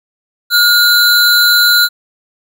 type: tone pair together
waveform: square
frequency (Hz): 1426 / 4033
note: F6 / B7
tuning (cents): +36 / +36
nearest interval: octave + tritone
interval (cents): 1800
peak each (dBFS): -10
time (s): 0.5-1.89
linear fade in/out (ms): 50
effects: none